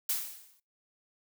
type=noise with exponential decay; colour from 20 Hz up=blue; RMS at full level=-28 dBFS; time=0.09-0.6 s; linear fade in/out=5 ms; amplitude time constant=110 ms; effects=noise-tail reverb RT60 0.2 s tail -20 dB re dry